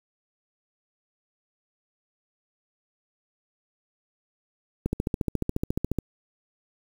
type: click train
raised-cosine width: 3 ms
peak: -12 dBFS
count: 17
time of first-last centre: 4.86-5.987 s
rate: 14.2 Hz
effects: 7-bit